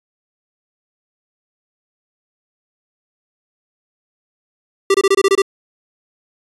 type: tone bursts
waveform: square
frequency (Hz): 392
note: G4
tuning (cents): 0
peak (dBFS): -10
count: 8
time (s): 4.9-5.42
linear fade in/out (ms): 5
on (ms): 44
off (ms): 24
effects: resampled to 24000 Hz